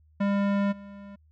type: tone with level steps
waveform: square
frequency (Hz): 200.3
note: G3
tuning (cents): +38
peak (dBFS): -23 / -42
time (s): 0.2-1.16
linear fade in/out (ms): 10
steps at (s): 0.71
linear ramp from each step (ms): 20
effects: added 77 Hz sine -57 dBFS peak until 1.31 s + low-pass 2000 Hz 12 dB/octave